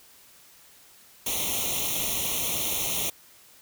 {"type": "noise with comb filter", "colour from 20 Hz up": "white", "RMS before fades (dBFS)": -28, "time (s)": [1.26, 3.1], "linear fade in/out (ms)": 5, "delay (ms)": 0.31, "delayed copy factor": 0.95, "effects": ["white hiss -54 dBFS RMS until 3.61 s"]}